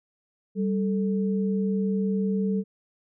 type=tone pair together; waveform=sine; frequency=194.7 / 440 Hz; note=G3 / A4; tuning=-12 / 0 cents; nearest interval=octave + major second; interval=1412 cents; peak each=-23 / -30 dBFS; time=0.55-2.64 s; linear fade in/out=50 ms; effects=none